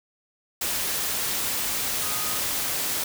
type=tone in noise; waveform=sine; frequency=1243 Hz; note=D#6; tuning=2 cents flat; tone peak=-37 dBFS; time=2.02-2.39 s; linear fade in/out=5 ms; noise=white; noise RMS=-27 dBFS; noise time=0.61-3.04 s; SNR=-13 dB; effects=none